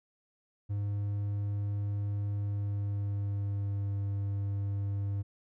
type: tone with pitch glide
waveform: triangle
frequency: 101.8 to 99.99 Hz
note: G#2 to G2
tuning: -34 to +35 cents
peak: -28 dBFS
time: 0.69-5.23 s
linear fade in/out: 20 ms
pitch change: -31 cents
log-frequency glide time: 2.39-3.96 s
effects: none